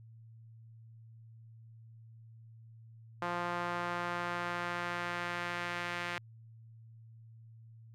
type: tone with band-pass filter sweep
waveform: sawtooth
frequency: 174.61 Hz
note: F3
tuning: in tune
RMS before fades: -37 dBFS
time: 3.22-6.18 s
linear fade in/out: 0 ms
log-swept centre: 1100 to 2000 Hz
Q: 1.4
effects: added 113 Hz sine -52 dBFS peak until 7.94 s